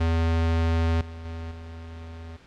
square tone with level steps, 82.41 Hz, E2, in tune, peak -21 / -37 / -33 / -38 dBFS, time 0-2.37 s, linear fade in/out 10 ms, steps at 1.01 / 1.25 / 1.51 s, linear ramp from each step 2 ms, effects pink hiss -53 dBFS RMS until 2.46 s + low-pass 4000 Hz 12 dB/octave

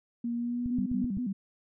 sine tone with pitch glide, 236.3 to 250.4 Hz, A#3 to B3, +24 to +24 cents, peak -29 dBFS, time 0.24-1.06 s, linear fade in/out 5 ms, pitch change +100 cents, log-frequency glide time 0.35-0.87 s
click train, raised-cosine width 5 ms, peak -25 dBFS, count 5, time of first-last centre 0.66-1.171 s, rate 7.83 Hz
sine tone with vibrato, 220 Hz, A3, in tune, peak -29 dBFS, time 0.7-1.33 s, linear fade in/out 10 ms, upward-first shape square, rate 6.2 Hz, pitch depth 210 cents each way
effects none

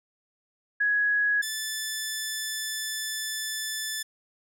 sine / 10% pulse tone pair in turn, 1670 / 1750 Hz, G#6 / A6, +9 / -10 cents, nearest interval minor second, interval 81 cents, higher second, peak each -21 dBFS, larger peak neither, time 0.8-1.42 / 1.42-4.03 s, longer second, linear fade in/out 10 ms, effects none

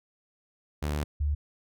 sawtooth / sine tone pair in turn, 74.2 / 73.22 Hz, D2 / D2, +18 / -5 cents, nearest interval unison, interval 23 cents, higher first, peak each -24 dBFS, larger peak neither, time 0.82-1.04 / 1.2-1.35 s, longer first, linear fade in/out 10 ms, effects none

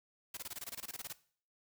white noise bursts, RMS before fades -43 dBFS, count 15, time 0.34-1.128 s, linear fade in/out 5 ms, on 32 ms, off 22 ms, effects noise-tail reverb RT60 0.5 s tail -18 dB re dry

